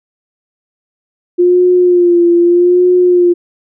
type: tone with vibrato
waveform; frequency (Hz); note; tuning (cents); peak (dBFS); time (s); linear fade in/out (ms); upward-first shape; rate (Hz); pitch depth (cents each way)
sine; 352.5; F4; +16; -5; 1.38-3.34; 20; sine; 0.81; 42
effects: none